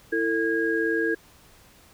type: tone cluster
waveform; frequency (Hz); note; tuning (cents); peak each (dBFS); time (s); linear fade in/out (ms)
sine; 332 / 449.4 / 1637; E4 / A4 / G#6; +12 / +37 / -25; -26; 0.12-1.15; 10
effects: pink hiss -54 dBFS RMS until 1.93 s